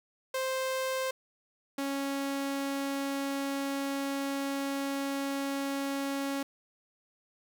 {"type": "tone pair in turn", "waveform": "sawtooth", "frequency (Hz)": [523.3, 276.5], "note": ["C5", "C#4"], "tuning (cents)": [0, -4], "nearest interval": "major seventh", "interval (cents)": 1104, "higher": "first", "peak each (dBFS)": [-26, -27], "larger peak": "first", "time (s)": [[0.34, 1.11], [1.78, 6.43]], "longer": "second", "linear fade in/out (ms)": 5, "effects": []}